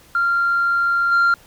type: tone with level steps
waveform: sine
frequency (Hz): 1387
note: F6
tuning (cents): -12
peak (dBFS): -14 / -10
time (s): 0.15-1.34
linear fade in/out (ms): 2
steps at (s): 1.11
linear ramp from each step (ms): 20
effects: tanh soft clip ceiling -11 dBFS + pink hiss -49 dBFS RMS until 1.46 s